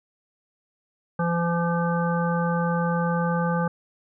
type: harmonic tone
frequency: 170.5 Hz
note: F3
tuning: 41 cents flat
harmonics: 1 / 3 / 5 / 7 / 9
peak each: -23 / -28 / -30 / -31 / -33 dBFS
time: 1.19-3.68 s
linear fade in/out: 5 ms
effects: none